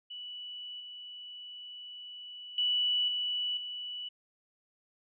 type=tone with level steps; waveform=sine; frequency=2957 Hz; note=F#7; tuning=2 cents flat; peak=-40 / -43 / -26 / -30 / -37 dBFS; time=0.1-4.09 s; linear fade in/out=10 ms; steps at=0.8 / 2.58 / 3.08 / 3.57 s; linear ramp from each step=2 ms; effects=none